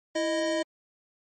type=tone pair together; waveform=square; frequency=329.6 / 622.2 Hz; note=E4 / D#5; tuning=0 / 0 cents; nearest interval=major seventh; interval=1100 cents; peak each=-30 / -28 dBFS; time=0.15-0.63 s; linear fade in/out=10 ms; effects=MP3 32 kbps